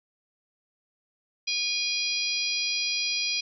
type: harmonic tone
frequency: 817 Hz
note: G#5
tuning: 29 cents flat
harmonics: 3 / 4 / 5 / 6 / 7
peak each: -30 / -34 / -33 / -30 / -35 dBFS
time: 1.47-3.41 s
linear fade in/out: 10 ms
effects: none